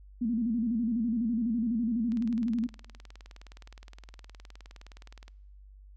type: tone with vibrato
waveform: sine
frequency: 230.5 Hz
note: A#3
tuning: 19 cents flat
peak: -26 dBFS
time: 0.21-2.67 s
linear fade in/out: 10 ms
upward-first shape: square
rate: 12 Hz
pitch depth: 92 cents each way
type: click train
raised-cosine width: 0.2 ms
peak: -32 dBFS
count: 62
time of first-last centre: 2.12-5.281 s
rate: 19.3 Hz
effects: noise-tail reverb RT60 1.0 s tail -25 dB re dry + added 49 Hz sine -49 dBFS peak until 5.96 s